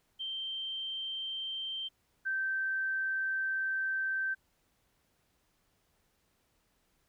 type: tone pair in turn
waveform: sine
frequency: 3136 / 1554.5 Hz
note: G7 / G6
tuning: 0 / -15 cents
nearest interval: octave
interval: 1215 cents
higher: first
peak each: -35 / -30 dBFS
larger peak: second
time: 0.19-1.89 / 2.25-4.35 s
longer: second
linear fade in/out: 20 ms
effects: pink hiss -74 dBFS RMS until 7.08 s